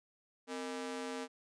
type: ring-modulated tone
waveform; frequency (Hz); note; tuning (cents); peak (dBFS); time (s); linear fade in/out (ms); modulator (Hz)
sawtooth; 360.4; F#4; -45; -32; 0.47-1.28; 50; 100
effects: resampled to 22050 Hz